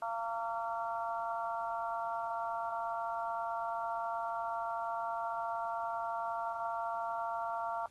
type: harmonic tone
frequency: 228.9 Hz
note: A#3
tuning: 31 cents flat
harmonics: 3 / 4 / 5 / 6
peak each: -38 / -38 / -42 / -43 dBFS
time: 0.02-7.86 s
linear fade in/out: 2 ms
effects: pink hiss -67 dBFS RMS until 7.9 s + AAC 32 kbps